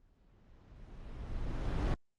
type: noise with exponential growth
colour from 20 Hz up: brown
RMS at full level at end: -28 dBFS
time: 0-1.94 s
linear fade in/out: 1 ms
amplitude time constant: 420 ms
effects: low-pass 5000 Hz 12 dB/octave + Opus 24 kbps